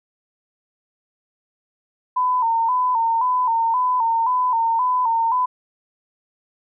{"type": "tone with vibrato", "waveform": "sine", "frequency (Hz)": 957, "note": "A#5", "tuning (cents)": 45, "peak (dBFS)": -16, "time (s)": [2.16, 5.46], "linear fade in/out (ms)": 10, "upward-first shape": "square", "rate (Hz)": 1.9, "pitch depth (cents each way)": 82, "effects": []}